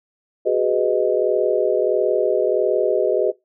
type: chord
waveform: sine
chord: G# minor seventh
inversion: third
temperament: just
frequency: 373.8 / 415.3 / 498.4 / 623 Hz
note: F#4 / G#4 / B4 / D#5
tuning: +18 / 0 / +16 / +2 cents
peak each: -21 dBFS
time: 0.45-3.32 s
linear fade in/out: 20 ms
effects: noise-tail reverb RT60 0.2 s tail -22 dB re dry